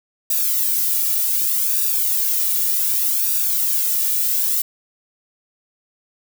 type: noise with flanger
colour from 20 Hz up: violet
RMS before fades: -19 dBFS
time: 0.3-4.62 s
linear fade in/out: 5 ms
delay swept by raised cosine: 0.94 to 1.94 ms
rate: 0.66 Hz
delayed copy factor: -0.9
effects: none